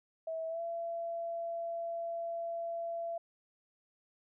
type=tone with pitch glide; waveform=sine; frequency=649 to 675 Hz; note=E5 to E5; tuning=-27 to +41 cents; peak=-35 dBFS; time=0.27-3.18 s; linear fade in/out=5 ms; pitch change=+68 cents; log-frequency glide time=0.48-0.61 s; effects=none